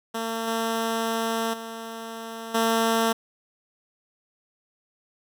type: tone with level steps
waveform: 10% pulse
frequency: 226.6 Hz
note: A#3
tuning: 49 cents flat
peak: -19 / -16 / -26 / -12 dBFS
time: 0.14-3.13 s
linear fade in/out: 10 ms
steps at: 0.47 / 1.53 / 2.54 s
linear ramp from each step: 10 ms
effects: none